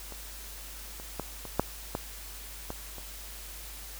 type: clicks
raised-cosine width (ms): 1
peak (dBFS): -29 / -30 / -18 / -26 / -9 / -16 / -21 / -29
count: 8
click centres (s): 0.123 / 0.999 / 1.197 / 1.453 / 1.596 / 1.951 / 2.704 / 2.983
effects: added 50 Hz sine -45 dBFS peak until 3.99 s + white hiss -45 dBFS RMS until 3.99 s